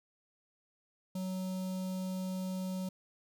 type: tone with notch filter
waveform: square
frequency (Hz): 186.4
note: F#3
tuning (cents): +13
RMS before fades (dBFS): -37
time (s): 1.15-2.89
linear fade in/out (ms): 5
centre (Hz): 1800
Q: 0.56
effects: none